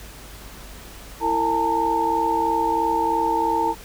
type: tone cluster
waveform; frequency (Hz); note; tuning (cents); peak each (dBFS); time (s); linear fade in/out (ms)
sine; 331.4 / 454.9 / 848 / 911; E4 / A#4 / G#5 / A#5; +9 / -42 / +36 / -40; -26 / -27 / -27 / -20; 1.2-3.75; 50
effects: added 50 Hz sine -42 dBFS peak until 3.84 s + pink hiss -42 dBFS RMS until 3.84 s